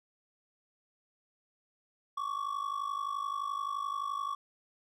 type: ring-modulated tone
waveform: triangle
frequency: 1128 Hz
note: C#6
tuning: 30 cents sharp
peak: -28 dBFS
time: 2.17-4.35 s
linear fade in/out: 5 ms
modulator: 25.8 Hz
effects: none